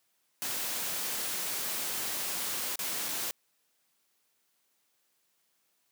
white noise with dropouts, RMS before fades -34 dBFS, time 0.42-3.31 s, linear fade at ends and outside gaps 0 ms, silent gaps 2.757-2.791 / 3.084-3.088 s, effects white hiss -74 dBFS RMS until 5.91 s + high-pass 150 Hz 12 dB/octave

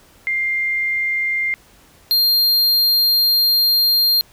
sine / square tone pair in turn, 2100 / 4200 Hz, C7 / C8, +6 / +6 cents, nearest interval octave, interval 1200 cents, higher second, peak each -17 / -13 dBFS, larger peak second, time 0.27-1.54 / 2.11-4.21 s, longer second, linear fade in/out 0 ms, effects pink hiss -50 dBFS RMS until 4.32 s

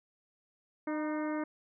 harmonic tone with a mistuned harmonic, 304.8 Hz, D#4, 36 cents flat, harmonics 1 / 2 / 3 / 4 / 5 / 6 / 7, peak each -33 / -39 / -43 / -45 / -47 / -49 / -50 dBFS, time 0.87-1.44 s, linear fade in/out 5 ms, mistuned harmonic 3, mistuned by +45 cents, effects none

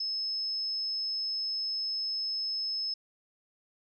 sine tone, 5200 Hz, E8, 24 cents flat, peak -30 dBFS, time 0-2.94 s, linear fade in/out 5 ms, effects none

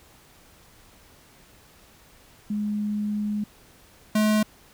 sine / square tone pair in turn, 208.9 / 213.9 Hz, G#3 / A3, +10 / -49 cents, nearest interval unison, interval 41 cents, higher second, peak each -24 / -19 dBFS, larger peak second, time 2.5-3.44 / 4.15-4.43 s, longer first, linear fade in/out 5 ms, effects pink hiss -54 dBFS RMS until 4.73 s

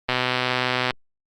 click train, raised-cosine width 0.3 ms, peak -5 dBFS, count 104, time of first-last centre 0.09-0.907 s, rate 126 Hz, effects Opus 24 kbps

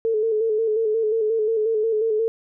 sine tone with vibrato, 440 Hz, A4, in tune, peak -18 dBFS, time 0.05-2.28 s, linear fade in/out 0 ms, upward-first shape square, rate 5.6 Hz, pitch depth 46 cents each way, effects none

